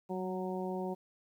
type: harmonic tone with a mistuned harmonic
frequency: 185 Hz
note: F#3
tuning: in tune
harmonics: 1 / 2 / 3 / 4 / 5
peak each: -38 / -38 / -43 / -43 / -45 dBFS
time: 0.09-0.95 s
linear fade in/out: 20 ms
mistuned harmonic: 1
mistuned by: +20 cents
effects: 11-bit